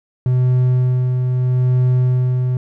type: tone with tremolo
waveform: triangle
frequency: 126.4 Hz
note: B2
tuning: 41 cents sharp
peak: -9 dBFS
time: 0.26-2.57 s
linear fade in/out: 2 ms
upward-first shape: sine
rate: 0.78 Hz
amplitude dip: 35%
effects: none